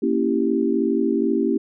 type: chord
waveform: sine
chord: A# diminished seventh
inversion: none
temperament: equal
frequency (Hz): 233.1 / 277.2 / 329.6 / 392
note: A#3 / C#4 / E4 / G4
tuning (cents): 0 / 0 / 0 / 0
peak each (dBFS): -23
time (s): 0.02-1.58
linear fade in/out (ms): 10
effects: none